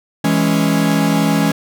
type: chord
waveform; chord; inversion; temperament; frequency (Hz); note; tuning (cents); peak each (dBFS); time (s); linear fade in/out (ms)
45% pulse; C# minor; first; equal; 164.81 / 207.7 / 277.2; E3 / G#3 / C#4; 0 / 0 / 0; -17; 0.24-1.52; 5
effects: none